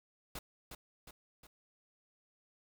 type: noise with echo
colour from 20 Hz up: pink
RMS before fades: -43 dBFS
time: 0.35-0.39 s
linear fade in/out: 5 ms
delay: 360 ms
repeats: 3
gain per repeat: -5 dB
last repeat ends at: 1.47 s
effects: none